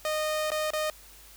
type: tone with dropouts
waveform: sawtooth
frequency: 616 Hz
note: D#5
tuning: 17 cents flat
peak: -23 dBFS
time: 0.05-0.9 s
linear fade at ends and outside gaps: 1 ms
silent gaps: 0.504-0.517 / 0.705-0.734 s
effects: added 50 Hz sine -55 dBFS peak until 1.36 s + white hiss -52 dBFS RMS until 1.36 s